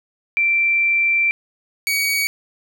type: tone pair in turn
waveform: sine / sawtooth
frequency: 2349 / 2256 Hz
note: D7 / C#7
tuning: 0 / +30 cents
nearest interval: minor second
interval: 70 cents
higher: first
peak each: -14 dBFS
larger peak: neither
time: 0.37-1.31 / 1.87-2.27 s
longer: first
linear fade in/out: 0 ms
effects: none